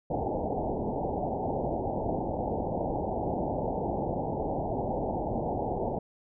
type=low-pass noise; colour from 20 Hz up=white; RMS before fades=-31 dBFS; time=0.1-5.99 s; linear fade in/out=5 ms; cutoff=870 Hz; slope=96 dB/octave; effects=none